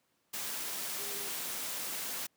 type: tone in noise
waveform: sine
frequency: 405.7 Hz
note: G#4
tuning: 41 cents flat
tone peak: -48 dBFS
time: 0.98-1.29 s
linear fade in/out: 10 ms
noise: white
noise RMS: -38 dBFS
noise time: 0.33-2.27 s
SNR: -13 dB
effects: pink hiss -75 dBFS RMS until 2.36 s + high-pass 150 Hz 12 dB/octave